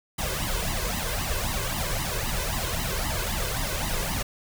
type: noise with flanger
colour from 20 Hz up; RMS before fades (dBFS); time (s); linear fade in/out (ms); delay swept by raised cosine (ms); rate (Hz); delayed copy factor
pink; -28; 0.18-4.23; 10; 1 to 1.98; 3.8; +0.9
effects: none